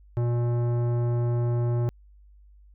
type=tone with tanh clipping; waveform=sine; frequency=119.7 Hz; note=A#2; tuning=46 cents sharp; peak=-24 dBFS; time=0.17-1.89 s; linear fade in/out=0 ms; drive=15 dB; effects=added 50 Hz sine -50 dBFS peak until 2.74 s